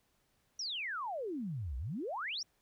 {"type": "exponential two-way sweep", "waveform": "sine", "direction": "down then up", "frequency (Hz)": [5920, 58.27, 5920], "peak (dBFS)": -36, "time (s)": [0.59, 2.43], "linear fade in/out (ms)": 5, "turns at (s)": 1.77, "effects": ["pink hiss -75 dBFS RMS until 2.61 s"]}